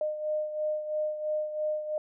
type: beating tone pair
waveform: sine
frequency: 610 / 613 Hz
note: D#5 / D#5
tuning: -34 / -26 cents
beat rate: 3 Hz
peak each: -29 / -36 dBFS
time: 0.01-1.98 s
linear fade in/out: 2 ms
effects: none